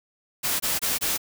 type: noise bursts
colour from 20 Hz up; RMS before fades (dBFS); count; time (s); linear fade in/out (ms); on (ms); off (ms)
white; -25; 4; 0.43-1.179; 20; 170; 23
effects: none